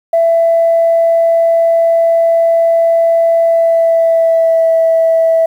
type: tone with pitch glide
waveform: sine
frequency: 666 to 655.3 Hz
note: E5 to E5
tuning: +18 to -10 cents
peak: -6 dBFS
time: 0.13-5.46 s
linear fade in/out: 5 ms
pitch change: -28 cents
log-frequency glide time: 3.45-4.7 s
effects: tanh soft clip ceiling -2 dBFS + 7-bit